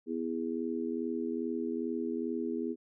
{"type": "harmonic tone", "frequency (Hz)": 82.41, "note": "E2", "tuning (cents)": 0, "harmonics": [3, 4, 5], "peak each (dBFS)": [-35, -36, -37], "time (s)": [0.06, 2.76], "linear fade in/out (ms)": 50, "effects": []}